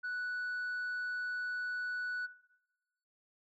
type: tone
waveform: sine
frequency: 1480 Hz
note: F#6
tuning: in tune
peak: -33 dBFS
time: 0.03-2.27 s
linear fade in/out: 20 ms
effects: noise-tail reverb RT60 1.0 s tail -18 dB re dry + tanh soft clip ceiling -34 dBFS